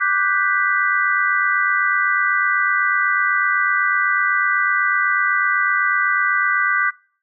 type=chord; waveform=sine; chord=G major seventh; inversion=second; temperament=equal; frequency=1174.7 / 1480 / 1568 / 1975.5 Hz; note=D6 / F#6 / G6 / B6; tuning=0 / 0 / 0 / 0 cents; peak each=-21 dBFS; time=0-6.91 s; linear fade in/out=20 ms; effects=noise-tail reverb RT60 0.5 s tail -25 dB re dry